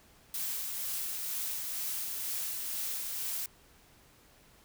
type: noise with tremolo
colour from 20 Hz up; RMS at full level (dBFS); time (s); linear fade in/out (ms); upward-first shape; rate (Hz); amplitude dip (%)
blue; -35; 0.34-3.46; 2; sine; 2.1; 25
effects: pink hiss -61 dBFS RMS until 4.64 s